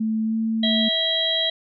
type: tone with pitch glide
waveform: sine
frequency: 220 to 223.2 Hz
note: A3 to A3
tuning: 0 to +25 cents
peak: -20 dBFS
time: 0-0.89 s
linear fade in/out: 10 ms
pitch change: +25 cents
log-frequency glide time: 0.24-0.36 s
type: harmonic tone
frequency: 650 Hz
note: E5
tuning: 24 cents flat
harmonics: 1 / 3 / 5 / 6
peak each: -28 / -31 / -22 / -24 dBFS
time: 0.63-1.5 s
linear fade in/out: 5 ms
effects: none